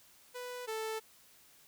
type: tone pair in turn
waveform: sawtooth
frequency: 494.8 / 440.4 Hz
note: B4 / A4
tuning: +3 / +2 cents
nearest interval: major second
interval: 201 cents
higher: first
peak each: -37 / -32 dBFS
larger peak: second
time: 0.34-0.67 / 0.67-1 s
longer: neither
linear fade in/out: 20 ms
effects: white hiss -62 dBFS RMS until 1.67 s